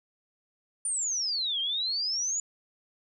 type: exponential two-way sweep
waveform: sine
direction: down then up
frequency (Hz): 9397 to 3136 to 6980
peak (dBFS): -27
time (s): 0.85-2.4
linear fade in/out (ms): 2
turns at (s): 1.6
effects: none